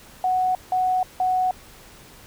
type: tone bursts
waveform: sine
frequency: 740 Hz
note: F#5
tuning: in tune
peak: -18 dBFS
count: 3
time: 0.24-1.51 s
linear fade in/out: 2 ms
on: 310 ms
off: 170 ms
effects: pink hiss -47 dBFS RMS until 2.26 s